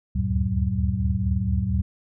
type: tone cluster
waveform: sine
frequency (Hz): 72.6 / 76.9 / 95.6 / 114.5 / 189.5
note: D2 / D#2 / G2 / A#2 / F#3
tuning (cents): -19 / -20 / -43 / -31 / +42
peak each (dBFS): -27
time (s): 0.15-1.82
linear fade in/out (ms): 10
effects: none